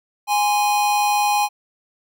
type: tone pair together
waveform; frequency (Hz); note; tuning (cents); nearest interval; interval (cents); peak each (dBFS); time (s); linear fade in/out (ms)
square; 827.1 / 1039; G#5 / C6; -7 / -12; major third; 395; -17 / -27; 0.27-1.49; 50
effects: none